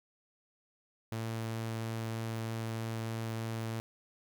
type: tone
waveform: sawtooth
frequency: 112.9 Hz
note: A2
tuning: 45 cents sharp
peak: -31 dBFS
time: 1.12-3.8 s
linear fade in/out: 0 ms
effects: 12-bit